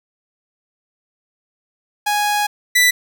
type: tone pair in turn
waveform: sawtooth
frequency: 830 / 1978.7 Hz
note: G#5 / B6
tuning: -1 / +3 cents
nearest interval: octave + minor third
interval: 1504 cents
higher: second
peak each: -12 / -7 dBFS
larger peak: second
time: 2.06-2.47 / 2.75-2.91 s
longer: first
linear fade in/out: 10 ms
effects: 8-bit